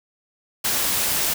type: noise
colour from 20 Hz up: white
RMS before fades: -22 dBFS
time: 0.64-1.34 s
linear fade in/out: 10 ms
effects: none